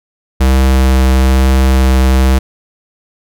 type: tone with vibrato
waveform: square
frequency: 65.41 Hz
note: C2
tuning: in tune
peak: -7 dBFS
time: 0.4-2.39 s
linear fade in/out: 10 ms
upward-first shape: triangle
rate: 1.1 Hz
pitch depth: 10 cents each way
effects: none